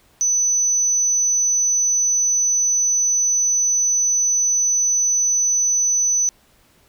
sine tone, 6000 Hz, F#8, 23 cents sharp, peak -14 dBFS, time 0.21-6.29 s, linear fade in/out 0 ms, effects tanh soft clip ceiling -11 dBFS + pink hiss -56 dBFS RMS until 6.88 s

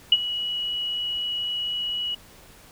sine tone with ADSR envelope, 2924 Hz, F#7, 21 cents flat, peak -10 dBFS, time 0.12-2.15 s, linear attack 4 ms, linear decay 40 ms, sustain -15 dB, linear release 7 ms, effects pink hiss -50 dBFS RMS until 2.71 s

